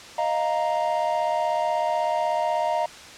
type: chord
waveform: triangle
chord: Eb suspended second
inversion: none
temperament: equal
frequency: 622.3 / 698.5 / 932.3 Hz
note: Eb5 / F5 / Bb5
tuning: 0 / 0 / 0 cents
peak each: -24 dBFS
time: 0.18-2.86 s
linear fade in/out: 5 ms
effects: white hiss -42 dBFS RMS until 3.17 s + low-pass 6000 Hz 12 dB/octave